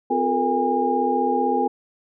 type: tone cluster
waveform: sine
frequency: 257 / 356.8 / 434.3 / 470.1 / 813 Hz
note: C4 / F4 / A4 / A#4 / G#5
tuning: -31 / +37 / -23 / +15 / -37 cents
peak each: -25 / -27 / -26 / -27 / -21 dBFS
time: 0.1-1.68 s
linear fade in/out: 10 ms
effects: none